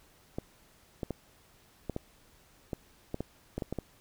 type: clicks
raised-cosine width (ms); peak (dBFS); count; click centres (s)
2; -20; 12; 0.385 / 1.032 / 1.107 / 1.897 / 1.964 / 2.732 / 3.144 / 3.206 / 3.58 / 3.622 / 3.726 / 3.787
effects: pink hiss -62 dBFS RMS until 4 s